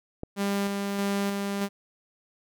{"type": "click", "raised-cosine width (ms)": 2, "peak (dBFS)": -20, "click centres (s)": 0.234}
{"type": "tone with tremolo", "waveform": "sawtooth", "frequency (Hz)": 199.7, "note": "G3", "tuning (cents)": 32, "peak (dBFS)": -21, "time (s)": [0.36, 1.69], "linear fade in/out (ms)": 50, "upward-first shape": "square", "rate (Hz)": 1.6, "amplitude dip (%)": 30}
{"effects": []}